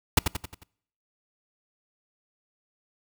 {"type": "noise with echo", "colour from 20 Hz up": "pink", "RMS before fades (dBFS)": -17, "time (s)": [0.17, 0.19], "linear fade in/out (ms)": 5, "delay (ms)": 89, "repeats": 5, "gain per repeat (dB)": -6, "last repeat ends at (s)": 0.635, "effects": ["noise-tail reverb RT60 0.7 s tail -25 dB re dry"]}